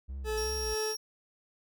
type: tone with vibrato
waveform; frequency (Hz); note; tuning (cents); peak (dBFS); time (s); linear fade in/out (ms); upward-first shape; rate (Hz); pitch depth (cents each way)
triangle; 61.74; B1; 0; -34; 0.08-0.75; 20; sine; 2.7; 180
type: tone with tremolo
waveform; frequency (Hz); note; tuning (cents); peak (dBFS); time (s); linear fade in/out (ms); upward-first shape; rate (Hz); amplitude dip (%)
40% pulse; 432.2; A4; -31; -30; 0.24-0.96; 50; sine; 2.2; 45
type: tone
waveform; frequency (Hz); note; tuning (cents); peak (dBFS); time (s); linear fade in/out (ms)
40% pulse; 5590; F8; +1; -34; 0.37-0.97; 10
effects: none